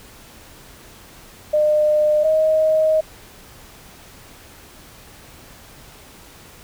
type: tone pair in turn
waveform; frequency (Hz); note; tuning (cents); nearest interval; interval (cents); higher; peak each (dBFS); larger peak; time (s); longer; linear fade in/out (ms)
sine; 605 / 627.9; D#5 / D#5; -49 / +16; minor second; 65; second; -13; neither; 1.53-2.24 / 2.24-3.01; second; 10
effects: pink hiss -44 dBFS RMS until 6.63 s